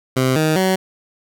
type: tone with pitch steps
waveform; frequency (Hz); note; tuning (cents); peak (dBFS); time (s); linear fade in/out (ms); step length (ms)
15% pulse; 130 / 156.39 / 188.15; C3 / D#3 / F#3; -11 / +9 / +29; -8; 0.16-0.76; 10; 200
effects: none